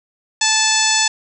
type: harmonic tone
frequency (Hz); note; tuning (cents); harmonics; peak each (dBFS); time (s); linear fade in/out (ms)
874; A5; -12; 1 / 2 / 3 / 4 / 5 / 6 / 7 / 8 / 9; -22 / -22 / -22 / -22 / -22 / -22 / -22 / -22 / -22; 0.41-1.08; 5
effects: none